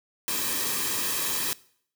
white noise with comb filter, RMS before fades -28 dBFS, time 0.28-1.53 s, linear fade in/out 0 ms, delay 1.4 ms, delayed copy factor -0.65, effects noise-tail reverb RT60 0.6 s tail -21 dB re dry

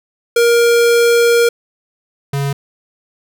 square tone pair in turn, 470.5 / 139.88 Hz, A#4 / C#3, +16 / +16 cents, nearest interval octave + major sixth, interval 2100 cents, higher first, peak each -9 / -16 dBFS, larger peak first, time 0.36-1.49 / 2.33-2.53 s, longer first, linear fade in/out 5 ms, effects none

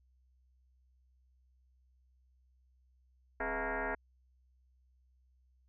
sine tone with frequency modulation, 492.5 Hz, B4, 5 cents flat, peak -33 dBFS, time 3.4-3.95 s, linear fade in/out 5 ms, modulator 228 Hz, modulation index 6.2, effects added 63 Hz sine -66 dBFS peak until 5.68 s

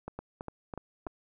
two click trains, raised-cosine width 1 ms, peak -24 / -24 dBFS, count 4 / 4, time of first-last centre 0.19-1.07 / 0.08-1.067 s, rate 3.41 / 3.04 Hz, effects none

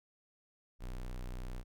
square tone, 31 Hz, B0, 7 cents sharp, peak -40 dBFS, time 0.79-1.64 s, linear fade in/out 50 ms, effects none

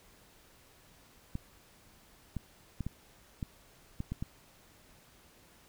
clicks, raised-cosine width 5 ms, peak -23 dBFS, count 8, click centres 1.354 / 2.367 / 2.807 / 2.866 / 3.428 / 4.004 / 4.12 / 4.225 s, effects pink hiss -61 dBFS RMS until 5.68 s

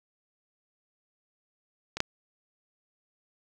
clicks, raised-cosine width 0.2 ms, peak -16 / -7 dBFS, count 2, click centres 1.97 / 2.004 s, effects none

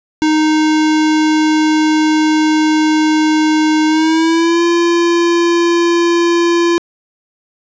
square tone with pitch glide, 310 to 342 Hz, D#4 to F4, -6 to -36 cents, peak -10 dBFS, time 0.22-6.78 s, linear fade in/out 0 ms, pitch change +170 cents, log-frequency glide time 3.87-4.63 s, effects resampled to 16000 Hz + 8-bit

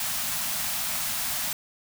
white band-stop noise, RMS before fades -29 dBFS, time 0-1.53 s, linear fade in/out 2 ms, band 270 to 580 Hz, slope 96 dB/octave, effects none

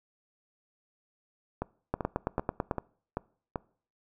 two click trains, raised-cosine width 1 ms, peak -17 / -14 dBFS, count 6 / 8, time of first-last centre 1.62-3.558 / 1.94-2.712 s, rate 2.58 / 9.07 Hz, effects noise-tail reverb RT60 0.5 s tail -23 dB re dry

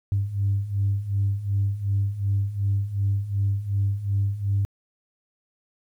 sine beating tone pair, 98 / 100.7 Hz, G2 / G2, 0 / +47 cents, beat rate 2.7 Hz, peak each -26 / -22 dBFS, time 0.12-4.65 s, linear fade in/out 0 ms, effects tanh soft clip ceiling -15 dBFS + 10-bit

